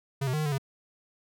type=tone with pitch steps; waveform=square; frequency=137.5 / 127.7 / 152.9 / 153.8 / 146.1 / 136 Hz; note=C#3 / C3 / D#3 / D#3 / D3 / C#3; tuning=-14 / -42 / -30 / -20 / -9 / -33 cents; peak=-27 dBFS; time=0.21-0.582 s; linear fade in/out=10 ms; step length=62 ms; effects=none